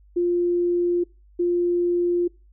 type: tone pair in turn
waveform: sine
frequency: 350 / 350 Hz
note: F4 / F4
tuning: +4 / +4 cents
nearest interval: unison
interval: 0 cents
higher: neither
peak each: -18 dBFS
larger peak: neither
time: 0.16-1.04 / 1.39-2.28 s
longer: second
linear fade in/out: 10 ms
effects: noise-tail reverb RT60 0.3 s tail -25 dB re dry + added 50 Hz sine -50 dBFS peak until 2.52 s